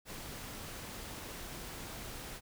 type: noise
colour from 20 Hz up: pink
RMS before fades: -45 dBFS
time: 0.05-2.41 s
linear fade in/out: 50 ms
effects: none